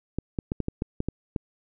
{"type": "clicks", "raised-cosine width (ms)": 3, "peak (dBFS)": -14, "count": 9, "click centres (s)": [0.186, 0.388, 0.519, 0.603, 0.684, 0.821, 1.004, 1.086, 1.362], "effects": []}